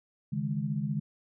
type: chord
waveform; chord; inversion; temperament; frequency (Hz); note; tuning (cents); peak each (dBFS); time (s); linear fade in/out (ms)
sine; C# suspended second; none; equal with one note detuned; 140.36 / 155.56 / 207.7; C#3 / D#3 / G#3; +22 / 0 / 0; -33; 0.32-1; 10
effects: none